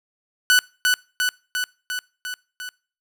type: tone with echo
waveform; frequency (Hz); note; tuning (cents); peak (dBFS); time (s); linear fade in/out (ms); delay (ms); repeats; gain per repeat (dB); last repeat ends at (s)
sawtooth; 1490; F#6; +12; -9; 0.5-0.59; 0; 350; 6; -3; 2.69
effects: noise-tail reverb RT60 0.4 s tail -25 dB re dry